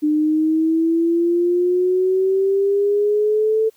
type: exponential sweep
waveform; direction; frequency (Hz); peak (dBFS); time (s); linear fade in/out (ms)
sine; up; 300 to 443.8; -14; 0.02-3.7; 20
effects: white hiss -58 dBFS RMS until 3.76 s